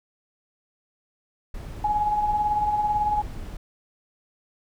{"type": "noise", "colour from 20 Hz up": "brown", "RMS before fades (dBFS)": -35, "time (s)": [1.54, 3.57], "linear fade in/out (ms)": 5}
{"type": "tone with tremolo", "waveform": "sine", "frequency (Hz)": 839, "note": "G#5", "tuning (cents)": 17, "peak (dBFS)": -18, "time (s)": [1.84, 3.22], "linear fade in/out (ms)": 5, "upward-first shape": "triangle", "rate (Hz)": 18, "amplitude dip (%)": 55}
{"effects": []}